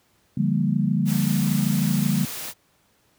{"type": "chord", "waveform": "sine", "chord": "G minor seventh", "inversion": "second", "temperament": "equal with one note detuned", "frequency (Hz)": [146.83, 174.61, 200, 233.1], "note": ["D3", "F3", "G3", "Bb3"], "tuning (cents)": [0, 0, 35, 0], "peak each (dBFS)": [-24, -25, -23, -26], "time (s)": [0.37, 2.25], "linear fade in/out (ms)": 5}
{"type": "noise", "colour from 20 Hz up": "white", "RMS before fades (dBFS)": -33, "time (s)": [1.05, 2.54], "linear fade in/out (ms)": 50}
{"effects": ["pink hiss -63 dBFS RMS until 3.18 s", "high-pass 60 Hz 12 dB/octave"]}